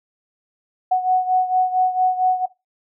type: beating tone pair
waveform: sine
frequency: 739 / 743.4 Hz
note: F#5 / F#5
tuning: -2 / +8 cents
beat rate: 4.4 Hz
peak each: -16 / -21 dBFS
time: 0.91-2.46 s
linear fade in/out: 10 ms
effects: noise-tail reverb RT60 0.2 s tail -18 dB re dry